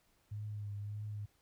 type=tone with vibrato; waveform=sine; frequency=103.83 Hz; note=G#2; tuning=in tune; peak=-39 dBFS; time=0.31-1.26 s; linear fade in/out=10 ms; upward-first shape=triangle; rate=1.7 Hz; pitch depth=39 cents each way; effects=pink hiss -73 dBFS RMS until 1.41 s